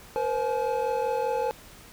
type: tone cluster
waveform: triangle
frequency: 472.9 / 518 / 852 Hz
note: A#4 / C5 / G#5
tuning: +25 / -17 / +44 cents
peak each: -27 dBFS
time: 0.16-1.51 s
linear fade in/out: 0 ms
effects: pink hiss -49 dBFS RMS until 1.92 s